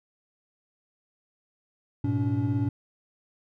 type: tone cluster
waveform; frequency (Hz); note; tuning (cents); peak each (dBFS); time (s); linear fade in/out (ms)
triangle; 104.4 / 121.5 / 285.2; G#2 / B2 / C#4; +10 / -28 / +49; -26; 2.04-2.69; 5
effects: none